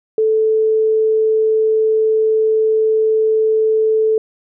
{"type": "tone", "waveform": "sine", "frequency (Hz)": 438.1, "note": "A4", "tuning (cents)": -7, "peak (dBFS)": -11, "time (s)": [0.18, 4.18], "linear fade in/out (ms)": 2, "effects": []}